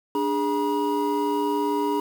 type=tone cluster; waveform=triangle; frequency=293.5 / 411.2 / 960 Hz; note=D4 / G#4 / B5; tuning=-1 / -17 / -49 cents; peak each=-24 dBFS; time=0.15-2 s; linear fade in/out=2 ms; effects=7-bit